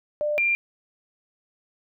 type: tone pair in turn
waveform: sine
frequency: 596 / 2384 Hz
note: D5 / D7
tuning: +25 / +25 cents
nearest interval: 2 octaves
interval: 2400 cents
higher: second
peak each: -22 / -19 dBFS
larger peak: second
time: 0.21-0.38 / 0.38-0.55 s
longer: neither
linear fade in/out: 0 ms
effects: none